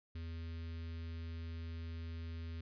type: tone with notch filter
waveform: square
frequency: 82.5 Hz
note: E2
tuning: 2 cents sharp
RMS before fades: -44 dBFS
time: 0.15-2.61 s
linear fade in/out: 5 ms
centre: 750 Hz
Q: 0.51
effects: resampled to 11025 Hz